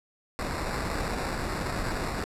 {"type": "noise with sample-and-hold", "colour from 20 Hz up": "pink", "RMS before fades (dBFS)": -31, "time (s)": [0.39, 2.24], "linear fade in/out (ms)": 0, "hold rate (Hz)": 3150, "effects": ["low-pass 11000 Hz 12 dB/octave"]}